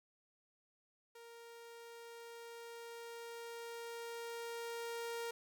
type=tone with level ramp; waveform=sawtooth; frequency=466.2 Hz; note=A#4; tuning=in tune; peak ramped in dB=-50 to -36 dBFS; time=1.15-5.31 s; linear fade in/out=5 ms; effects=13-bit